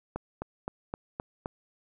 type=click train; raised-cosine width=1 ms; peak=-19 dBFS; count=6; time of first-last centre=0.16-1.459 s; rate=3.85 Hz; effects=none